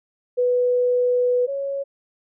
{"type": "tone pair in turn", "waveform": "sine", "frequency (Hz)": [493.9, 554], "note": ["B4", "C#5"], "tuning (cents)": [0, -1], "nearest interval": "major second", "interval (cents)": 199, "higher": "second", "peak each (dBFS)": [-16, -23], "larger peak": "first", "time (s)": [[0.37, 1.47], [1.47, 1.84]], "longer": "first", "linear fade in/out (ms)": 20, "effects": []}